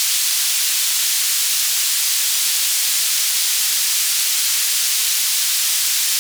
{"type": "band-pass noise", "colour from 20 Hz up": "pink", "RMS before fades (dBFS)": -18, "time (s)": [0, 6.19], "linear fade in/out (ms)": 0, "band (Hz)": [4000, 14000], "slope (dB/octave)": 12, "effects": []}